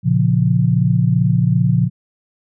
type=chord; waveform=sine; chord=Bb minor; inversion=none; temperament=equal with one note detuned; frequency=116.54 / 139.31 / 174.61 Hz; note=Bb2 / Db3 / F3; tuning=0 / +9 / 0 cents; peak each=-16 dBFS; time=0.03-1.9 s; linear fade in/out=50 ms; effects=none